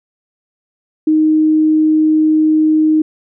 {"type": "tone", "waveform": "sine", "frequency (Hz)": 311.1, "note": "D#4", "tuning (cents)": 0, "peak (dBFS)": -8, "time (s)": [1.07, 3.02], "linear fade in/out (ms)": 5, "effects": []}